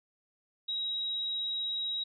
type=tone; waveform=sine; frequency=3829 Hz; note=A#7; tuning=46 cents sharp; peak=-31 dBFS; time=0.68-2.04 s; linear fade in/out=10 ms; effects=none